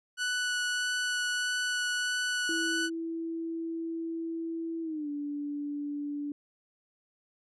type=tone with vibrato; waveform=sawtooth; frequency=1480 Hz; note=F#6; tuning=in tune; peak=-25 dBFS; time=0.17-2.9 s; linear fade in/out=50 ms; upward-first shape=sine; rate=1.6 Hz; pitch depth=8 cents each way
type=tone with pitch glide; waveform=sine; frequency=329.6 to 290.3 Hz; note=E4 to D4; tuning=0 to -20 cents; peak=-32 dBFS; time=2.49-6.32 s; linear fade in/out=2 ms; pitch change=-220 cents; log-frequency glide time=4.82-5.09 s
effects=resampled to 22050 Hz